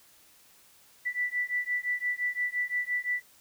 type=beating tone pair; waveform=sine; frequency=1969 / 1974.8 Hz; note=B6 / B6; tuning=-6 / -1 cents; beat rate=5.8 Hz; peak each=-31 dBFS; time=1.05-3.22 s; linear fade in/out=20 ms; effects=white hiss -59 dBFS RMS until 3.4 s